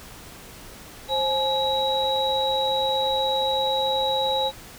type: tone cluster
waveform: sine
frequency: 530 / 847 / 3869 Hz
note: C5 / G#5 / B7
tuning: +22 / +34 / -36 cents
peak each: -25 dBFS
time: 1.08-4.52 s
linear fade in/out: 50 ms
effects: pink hiss -43 dBFS RMS until 4.78 s